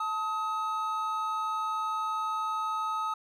triangle tone pair together, 880 / 1267.4 Hz, A5 / D#6, 0 / +32 cents, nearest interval tritone, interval 632 cents, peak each -33 / -28 dBFS, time 0-3.14 s, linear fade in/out 5 ms, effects none

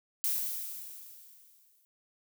violet noise with exponential decay, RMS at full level -29 dBFS, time 0.24-1.85 s, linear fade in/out 0 ms, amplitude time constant 350 ms, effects none

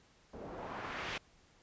white noise with low-pass filter sweep, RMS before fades -43 dBFS, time 0.33-1.18 s, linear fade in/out 5 ms, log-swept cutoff 450 to 2900 Hz, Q 1.2, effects pink hiss -66 dBFS RMS until 1.62 s + resampled to 16000 Hz

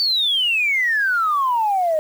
sine exponential sweep, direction down, 4603 to 609 Hz, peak -15 dBFS, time 0-1.99 s, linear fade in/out 0 ms, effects tanh soft clip ceiling -11 dBFS + 7-bit

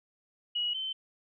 sine tone pair in turn, 2911 / 3080 Hz, F#7 / G7, -29 / -31 cents, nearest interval minor second, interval 98 cents, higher second, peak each -28 / -32 dBFS, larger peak first, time 0.55-0.74 / 0.74-0.93 s, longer neither, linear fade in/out 10 ms, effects none

